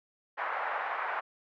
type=band-pass noise; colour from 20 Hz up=pink; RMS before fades=-34 dBFS; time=0.37-1.21 s; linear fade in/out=20 ms; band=720 to 1800 Hz; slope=24 dB/octave; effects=none